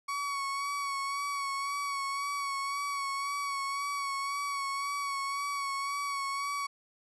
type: tone with vibrato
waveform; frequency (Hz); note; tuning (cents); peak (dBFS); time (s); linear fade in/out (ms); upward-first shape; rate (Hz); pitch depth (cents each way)
35% pulse; 1120; C#6; +18; -30; 0.08-6.67; 10; sine; 1.9; 29
effects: resampled to 24000 Hz